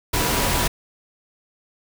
sine tone in noise, 975 Hz, B5, 23 cents flat, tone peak -30 dBFS, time 0.13-0.68 s, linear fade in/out 10 ms, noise pink, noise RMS -21 dBFS, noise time 0.13-0.68 s, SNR -12 dB, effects none

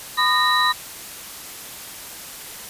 sine tone cluster, 1004 / 1220 / 1852 / 3937 Hz, B5 / D#6 / A#6 / B7, +28 / -34 / -12 / -6 cents, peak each -21 dBFS, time 0.17-0.73 s, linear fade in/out 20 ms, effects white hiss -36 dBFS RMS until 2.69 s + resampled to 32000 Hz

